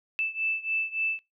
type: beating tone pair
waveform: sine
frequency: 2637 / 2640.5 Hz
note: E7 / E7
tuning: 0 / +2 cents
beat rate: 3.5 Hz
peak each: -29 / -31 dBFS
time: 0.19-1.19 s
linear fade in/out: 0 ms
effects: noise-tail reverb RT60 0.2 s tail -22 dB re dry